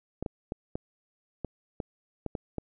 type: clicks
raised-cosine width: 2 ms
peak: -19 dBFS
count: 9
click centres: 0.226 / 0.262 / 0.521 / 0.755 / 1.447 / 1.802 / 2.263 / 2.352 / 2.583 s
effects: none